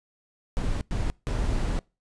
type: noise bursts at uneven times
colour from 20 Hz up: brown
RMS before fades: -26 dBFS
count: 3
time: 0.57-0.81 / 0.91-1.1 / 1.27-1.79 s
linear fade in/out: 0 ms
effects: noise-tail reverb RT60 0.3 s tail -25 dB re dry + resampled to 22050 Hz